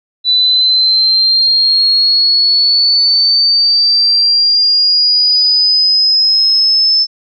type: linear sweep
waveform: sine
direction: up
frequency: 3971 to 5270 Hz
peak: -7 dBFS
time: 0.24-7.07 s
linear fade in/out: 50 ms
effects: none